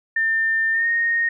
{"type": "tone with pitch glide", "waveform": "sine", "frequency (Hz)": [1800, 1854.9], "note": ["A6", "A#6"], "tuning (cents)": [39, -9], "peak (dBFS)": -17, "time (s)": [0.16, 1.29], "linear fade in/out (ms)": 5, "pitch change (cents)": 52, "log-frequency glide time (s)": [0.72, 0.88], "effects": []}